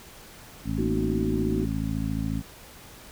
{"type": "harmonic tone", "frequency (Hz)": 54.2, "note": "A1", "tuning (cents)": -25, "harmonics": [1, 2, 3, 4, 5], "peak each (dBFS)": [-32, -32, -32, -32, -32], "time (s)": [0.64, 2.43], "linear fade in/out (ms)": 50}
{"type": "chord", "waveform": "sine", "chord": "D# minor", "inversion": "second", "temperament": "just", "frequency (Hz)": [233.3, 311.1, 373.4], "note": ["A#3", "D#4", "F#4"], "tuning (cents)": [2, 0, 16], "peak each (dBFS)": -30, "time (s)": [0.78, 1.65], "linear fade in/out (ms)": 5}
{"effects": ["pink hiss -47 dBFS RMS until 3.11 s"]}